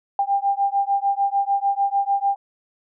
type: beating tone pair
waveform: sine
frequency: 793 / 799.7 Hz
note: G5 / G5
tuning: +20 / +34 cents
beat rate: 6.7 Hz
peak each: -21 dBFS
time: 0.19-2.36 s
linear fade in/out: 2 ms
effects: none